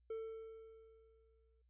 triangle tone with exponential decay, 446.3 Hz, A4, 25 cents sharp, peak -38 dBFS, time 0.1-1.62 s, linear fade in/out 5 ms, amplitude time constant 330 ms, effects added 60 Hz sine -70 dBFS peak until 1.69 s + resampled to 8000 Hz

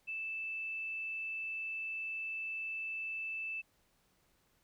sine tone, 2638 Hz, E7, 1 cent sharp, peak -37 dBFS, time 0.07-3.62 s, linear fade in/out 20 ms, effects pink hiss -73 dBFS RMS until 4.63 s

